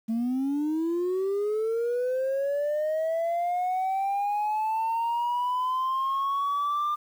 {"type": "linear sweep", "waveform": "sine", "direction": "up", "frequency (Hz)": [220, 1200], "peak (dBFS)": -22, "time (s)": [0.08, 6.96], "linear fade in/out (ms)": 20, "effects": ["tanh soft clip ceiling -23 dBFS", "9-bit"]}